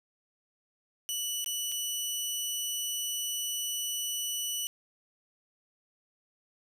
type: tone with dropouts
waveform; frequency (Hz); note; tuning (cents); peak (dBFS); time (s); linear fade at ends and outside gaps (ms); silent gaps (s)
15% pulse; 2960; F#7; 0; -24; 1.09-4.67; 0; 1.444-1.461 / 1.717-1.721
effects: none